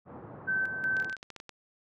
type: band-pass noise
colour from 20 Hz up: pink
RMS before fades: -46 dBFS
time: 0.05-1.13 s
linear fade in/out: 50 ms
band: 100 to 1200 Hz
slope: 24 dB/octave
type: tone with tremolo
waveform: sine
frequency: 1541 Hz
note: G6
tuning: 30 cents flat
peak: -26 dBFS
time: 0.47-1.16 s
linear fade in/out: 20 ms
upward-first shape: square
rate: 2.7 Hz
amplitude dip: 55%
type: clicks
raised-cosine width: 0.2 ms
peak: -26 dBFS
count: 11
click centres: 0.968 / 1 / 1.046 / 1.097 / 1.128 / 1.167 / 1.229 / 1.303 / 1.363 / 1.401 / 1.493 s
effects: none